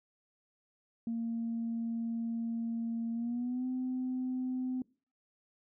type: tone with pitch glide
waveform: sine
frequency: 230.2 to 255.4 Hz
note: A#3 to C4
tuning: -22 to -42 cents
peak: -31 dBFS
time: 1.07-4.82 s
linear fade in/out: 2 ms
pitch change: +180 cents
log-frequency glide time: 3.13-3.66 s
effects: noise-tail reverb RT60 0.4 s tail -23 dB re dry + tanh soft clip ceiling -28 dBFS